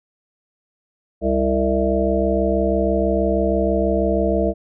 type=harmonic tone with a mistuned harmonic; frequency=66.2 Hz; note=C2; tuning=21 cents sharp; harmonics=1 / 3 / 5 / 7 / 9 / 10; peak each=-23 / -23 / -23 / -23 / -23 / -23 dBFS; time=1.21-4.54 s; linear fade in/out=50 ms; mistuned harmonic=7; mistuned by=-38 cents; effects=none

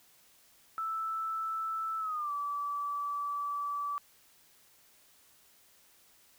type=tone with pitch glide; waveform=sine; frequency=1318.5 to 1154.5 Hz; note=E6 to D6; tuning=0 to -30 cents; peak=-32 dBFS; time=0.78-3.98 s; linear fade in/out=0 ms; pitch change=-230 cents; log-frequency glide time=1.99-2.32 s; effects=white hiss -63 dBFS RMS until 6.38 s

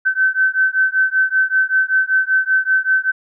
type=beating tone pair; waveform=sine; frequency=1531 / 1536.2 Hz; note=G6 / G6; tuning=-41 / -35 cents; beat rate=5.2 Hz; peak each=-16 / -16 dBFS; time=0.05-3.12 s; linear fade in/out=20 ms; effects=none

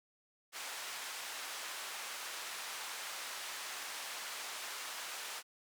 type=band-pass noise; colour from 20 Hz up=pink; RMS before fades=-44 dBFS; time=0.52-5.43 s; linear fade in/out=50 ms; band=1000 to 11000 Hz; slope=12 dB/octave; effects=none

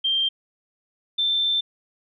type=tone pair in turn; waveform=sine; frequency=3168 / 3556 Hz; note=G7 / A7; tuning=+18 / +18 cents; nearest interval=major second; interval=200 cents; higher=second; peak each=-19 dBFS; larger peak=neither; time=0.04-0.29 / 1.18-1.61 s; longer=second; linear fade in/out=10 ms; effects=none

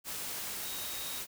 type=tone in noise; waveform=sine; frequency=3769 Hz; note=A#7; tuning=18 cents sharp; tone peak=-45 dBFS; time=0.61-1.23 s; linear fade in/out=50 ms; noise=white; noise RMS=-39 dBFS; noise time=0.04-1.27 s; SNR=-9 dB; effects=none

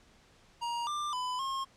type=tone with pitch steps; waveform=square; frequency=944 / 1188 / 1002 / 1074 Hz; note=A#5 / D6 / B5 / C6; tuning=+22 / +20 / +25 / +45 cents; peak=-33 dBFS; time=0.61-1.65 s; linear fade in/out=20 ms; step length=260 ms; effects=pink hiss -62 dBFS RMS until 1.76 s + low-pass 7000 Hz 12 dB/octave

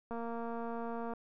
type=click train; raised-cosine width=1 ms; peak=-28 dBFS; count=239; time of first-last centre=0.11-1.136 s; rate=232 Hz; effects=none

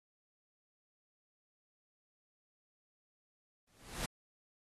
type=noise with exponential growth; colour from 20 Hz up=pink; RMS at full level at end=-36 dBFS; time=3.67-4.06 s; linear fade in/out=5 ms; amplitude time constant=84 ms; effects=AAC 32 kbps

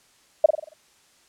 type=tone with echo; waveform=sine; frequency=622 Hz; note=D#5; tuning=1 cent flat; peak=-8 dBFS; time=0.44-0.46 s; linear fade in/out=5 ms; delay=46 ms; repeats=6; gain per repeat=-6 dB; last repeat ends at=0.736 s; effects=white hiss -59 dBFS RMS until 1.28 s + low-pass 9000 Hz 12 dB/octave

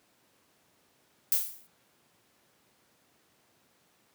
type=noise with exponential decay; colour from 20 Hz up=violet; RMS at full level=-22 dBFS; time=1.32-1.67 s; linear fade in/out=1 ms; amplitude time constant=74 ms; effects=pink hiss -67 dBFS RMS until 4.14 s + high-pass 150 Hz 12 dB/octave

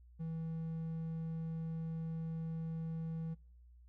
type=tone; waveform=triangle; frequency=162.5 Hz; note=E3; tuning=24 cents flat; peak=-36 dBFS; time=0.19-3.35 s; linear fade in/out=20 ms; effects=noise-tail reverb RT60 0.7 s tail -25 dB re dry + added 60 Hz sine -57 dBFS peak until 3.88 s

